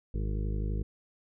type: harmonic tone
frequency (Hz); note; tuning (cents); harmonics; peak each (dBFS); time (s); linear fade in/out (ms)
51.91; G#1; 0; 1 / 2 / 3 / 4 / 6 / 7 / 8 / 9; -30 / -36 / -40 / -42 / -46 / -47 / -48 / -49; 0.14-0.83; 5
effects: none